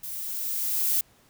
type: noise with level ramp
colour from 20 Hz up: violet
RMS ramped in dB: -36 to -23 dBFS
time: 0.03-1.01 s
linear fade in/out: 5 ms
effects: pink hiss -60 dBFS RMS until 1.29 s